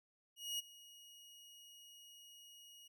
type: tone with ADSR envelope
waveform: sawtooth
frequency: 2886 Hz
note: F#7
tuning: 44 cents flat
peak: -34 dBFS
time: 0.36-2.88 s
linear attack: 230 ms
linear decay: 18 ms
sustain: -20 dB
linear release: 10 ms
effects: none